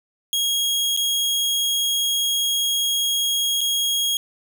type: tone with dropouts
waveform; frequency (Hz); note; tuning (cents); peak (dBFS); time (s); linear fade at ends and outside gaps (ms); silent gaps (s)
sawtooth; 3285; G#7; -20; -16; 0.33-4.17; 1; 0.965-0.973 / 3.608-3.613
effects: none